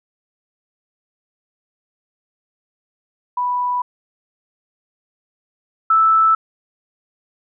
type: tone pair in turn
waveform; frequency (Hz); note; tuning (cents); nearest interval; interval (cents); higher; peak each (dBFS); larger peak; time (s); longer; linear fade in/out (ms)
sine; 986 / 1316.2; B5 / E6; -3 / -3; perfect fourth; 500; second; -17 / -10; second; 3.37-3.82 / 5.9-6.35; neither; 5
effects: none